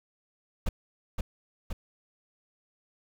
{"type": "noise with echo", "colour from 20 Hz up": "brown", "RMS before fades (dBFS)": -25, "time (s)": [0.66, 0.69], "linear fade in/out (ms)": 5, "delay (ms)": 520, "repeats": 2, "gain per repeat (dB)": -3, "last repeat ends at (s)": 1.73, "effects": []}